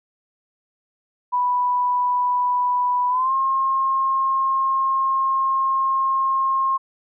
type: tone with pitch glide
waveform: sine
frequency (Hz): 987 to 1070.1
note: B5 to C6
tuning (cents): -1 to +39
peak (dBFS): -17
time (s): 1.32-6.78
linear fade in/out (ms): 20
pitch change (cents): +140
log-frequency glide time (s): 3.09-3.33
effects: none